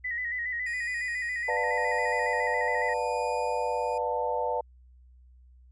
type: tone with vibrato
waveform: sine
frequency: 1940 Hz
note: B6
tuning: 31 cents flat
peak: -29 dBFS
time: 0.04-2.94 s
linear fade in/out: 10 ms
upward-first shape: square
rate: 7.2 Hz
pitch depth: 52 cents each way
type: tone with tremolo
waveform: sawtooth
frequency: 2451 Hz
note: D#7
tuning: 27 cents flat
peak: -37 dBFS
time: 0.66-3.98 s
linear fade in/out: 5 ms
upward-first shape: sine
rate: 0.87 Hz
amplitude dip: 50%
type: chord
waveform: sine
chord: B half-diminished seventh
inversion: none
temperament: just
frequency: 493.9 / 592.7 / 711.2 / 889 Hz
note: B4 / D5 / F5 / A5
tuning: 0 / +16 / +31 / +18 cents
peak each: -31 / -33 / -35 / -30 dBFS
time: 1.48-4.61 s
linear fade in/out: 5 ms
effects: added 62 Hz sine -52 dBFS peak until 5.71 s + resampled to 24000 Hz

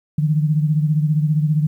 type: beating tone pair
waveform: sine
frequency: 150.8 / 165.8 Hz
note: D3 / E3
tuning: +46 / +10 cents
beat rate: 15 Hz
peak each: -15 / -22 dBFS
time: 0.18-1.67 s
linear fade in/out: 5 ms
effects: 9-bit

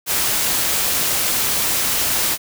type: noise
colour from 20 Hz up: white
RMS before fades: -19 dBFS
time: 0.06-2.38 s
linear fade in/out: 50 ms
effects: none

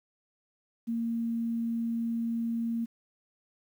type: tone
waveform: sine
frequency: 230.8 Hz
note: A#3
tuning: 17 cents flat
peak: -28 dBFS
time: 0.87-2.86 s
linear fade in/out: 20 ms
effects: 10-bit

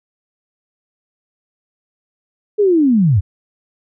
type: linear sweep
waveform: sine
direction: down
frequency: 430 to 81.7 Hz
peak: -9 dBFS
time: 2.58-3.21 s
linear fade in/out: 20 ms
effects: none

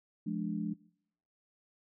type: chord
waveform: sine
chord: D diminished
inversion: first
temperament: equal with one note detuned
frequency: 174.61 / 211.6 / 293.7 Hz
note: F3 / Ab3 / D4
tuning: 0 / +33 / 0 cents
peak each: -37 / -35 / -39 dBFS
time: 0.26-0.74 s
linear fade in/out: 10 ms
effects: noise-tail reverb RT60 0.7 s tail -23 dB re dry

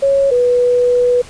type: tone pair in turn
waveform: sine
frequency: 551 / 490.9 Hz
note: C#5 / B4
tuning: -11 / -10 cents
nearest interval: major second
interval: 199 cents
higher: first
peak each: -9 dBFS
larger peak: neither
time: 0.02-0.31 / 0.31-1.22 s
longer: second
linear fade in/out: 10 ms
effects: pink hiss -37 dBFS RMS until 1.29 s + resampled to 22050 Hz

